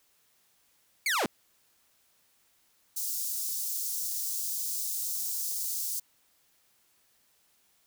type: linear sweep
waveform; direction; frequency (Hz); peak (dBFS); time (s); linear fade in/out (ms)
sawtooth; down; 2305 to 154; -22; 1.06-1.26; 2
type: high-pass noise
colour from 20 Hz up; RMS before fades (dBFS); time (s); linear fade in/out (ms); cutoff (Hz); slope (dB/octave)
white; -33; 2.96-6; 10; 5200; 24
effects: white hiss -68 dBFS RMS until 7.86 s